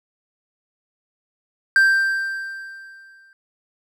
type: tone with exponential decay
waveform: triangle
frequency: 1574 Hz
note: G6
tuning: 7 cents sharp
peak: -8 dBFS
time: 1.76-3.33 s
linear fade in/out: 1 ms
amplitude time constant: 340 ms
effects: none